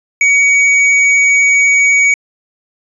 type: tone with hard clipping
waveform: triangle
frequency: 2254 Hz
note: C#7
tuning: 28 cents sharp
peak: -8 dBFS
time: 0.21-2.14 s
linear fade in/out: 2 ms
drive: 10 dB
effects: resampled to 22050 Hz